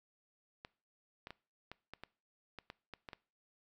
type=clicks; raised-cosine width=0.3 ms; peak=-30 dBFS; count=11; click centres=0.649 / 1.271 / 1.306 / 1.716 / 1.936 / 2.036 / 2.587 / 2.701 / 2.937 / 3.088 / 3.132 s; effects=noise-tail reverb RT60 0.4 s tail -22 dB re dry